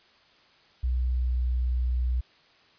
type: tone with pitch glide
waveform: sine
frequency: 62.3 to 61.8 Hz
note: B1 to B1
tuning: +16 to +2 cents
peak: -23 dBFS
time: 0.83-2.21 s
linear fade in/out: 10 ms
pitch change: -14 cents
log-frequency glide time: 1.11-1.35 s
effects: white hiss -59 dBFS RMS until 2.78 s + resampled to 11025 Hz